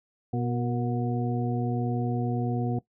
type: harmonic tone with a mistuned harmonic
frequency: 121.4 Hz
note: B2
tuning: 29 cents flat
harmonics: 1 / 2 / 3 / 4 / 6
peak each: -28 / -30 / -35 / -37 / -36 dBFS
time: 0.33-2.79 s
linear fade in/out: 5 ms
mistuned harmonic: 4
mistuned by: -42 cents
effects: noise-tail reverb RT60 0.1 s tail -18 dB re dry